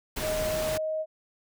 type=noise; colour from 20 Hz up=pink; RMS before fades=-33 dBFS; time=0.16-0.78 s; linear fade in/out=10 ms
type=tone with pitch glide; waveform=sine; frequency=622.3 to 627.7 Hz; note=D#5 to D#5; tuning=0 to +15 cents; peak=-27 dBFS; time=0.2-1.06 s; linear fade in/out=50 ms; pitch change=+15 cents; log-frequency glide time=0.38-0.9 s
effects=none